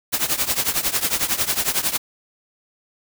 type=noise with tremolo; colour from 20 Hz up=white; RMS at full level=-18 dBFS; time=0.12-1.98 s; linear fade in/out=20 ms; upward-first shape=triangle; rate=11 Hz; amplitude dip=90%; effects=none

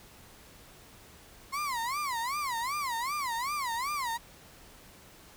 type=tone with vibrato; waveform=35% pulse; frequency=1046.5 Hz; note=C6; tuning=in tune; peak=-29 dBFS; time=1.52-4.18 s; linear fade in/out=20 ms; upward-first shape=sine; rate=2.6 Hz; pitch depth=240 cents each way; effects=pink hiss -54 dBFS RMS until 5.36 s

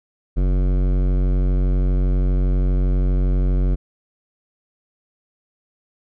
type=tone with hard clipping; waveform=sine; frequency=46.25 Hz; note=F#1; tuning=in tune; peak=-17 dBFS; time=0.36-3.76 s; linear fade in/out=20 ms; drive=16 dB; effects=none

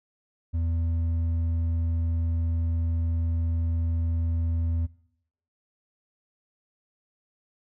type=tone with hard clipping; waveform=sine; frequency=83 Hz; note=E2; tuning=12 cents sharp; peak=-25 dBFS; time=0.53-4.87 s; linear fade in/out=20 ms; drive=4 dB; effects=noise-tail reverb RT60 0.7 s tail -20 dB re dry

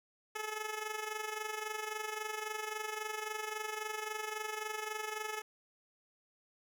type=tone with amplitude modulation; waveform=10% pulse; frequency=430 Hz; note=A4; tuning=40 cents flat; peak=-27 dBFS; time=0.35-5.42 s; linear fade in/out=10 ms; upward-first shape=sine; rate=23.7 Hz; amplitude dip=65%; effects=none

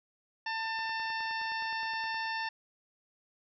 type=harmonic tone; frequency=895 Hz; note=A5; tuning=29 cents sharp; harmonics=1 / 2 / 3 / 4 / 5 / 6; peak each=-36 / -36 / -42 / -48 / -46 / -45 dBFS; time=0.46-2.49 s; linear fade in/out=5 ms
type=click train; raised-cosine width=0.5 ms; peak=-35 dBFS; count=14; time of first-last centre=0.79-2.144 s; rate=9.6 Hz
effects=none

